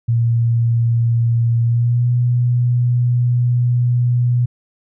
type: tone with pitch glide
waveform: sine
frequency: 116.8 to 122.04 Hz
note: A#2 to B2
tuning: +4 to -20 cents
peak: -12 dBFS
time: 0.08-4.46 s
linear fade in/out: 10 ms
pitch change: +76 cents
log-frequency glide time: 1.63-2.09 s
effects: none